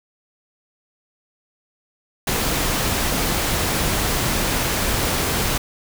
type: noise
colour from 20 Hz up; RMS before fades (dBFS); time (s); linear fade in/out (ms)
pink; -21; 2.27-5.58; 5
effects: none